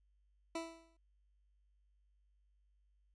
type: tone with exponential decay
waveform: 20% pulse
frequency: 329.6 Hz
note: E4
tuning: in tune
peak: -32 dBFS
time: 0.55-0.97 s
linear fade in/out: 5 ms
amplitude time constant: 90 ms
effects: added 50 Hz sine -70 dBFS peak until 3.14 s + resampled to 22050 Hz